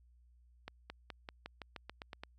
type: accelerating click train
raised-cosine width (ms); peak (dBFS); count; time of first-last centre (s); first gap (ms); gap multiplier
0.3; -28; 11; 0.68-2.235; 220; 0.92
effects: added 60 Hz sine -62 dBFS peak until 2.38 s